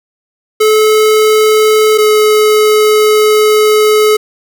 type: tone pair in turn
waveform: square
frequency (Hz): 431.5 / 427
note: A4 / G#4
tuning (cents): -34 / +48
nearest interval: unison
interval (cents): 18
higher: first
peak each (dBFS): -6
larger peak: neither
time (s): 0.6-1.98 / 1.98-4.17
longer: second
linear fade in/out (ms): 10
effects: none